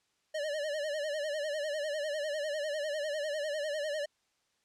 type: tone with vibrato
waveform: square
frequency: 598 Hz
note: D5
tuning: 31 cents sharp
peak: -33 dBFS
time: 0.34-4.06 s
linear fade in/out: 10 ms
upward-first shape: sine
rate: 10 Hz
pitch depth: 94 cents each way
effects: white hiss -75 dBFS RMS until 4.64 s + low-pass 7000 Hz 12 dB/octave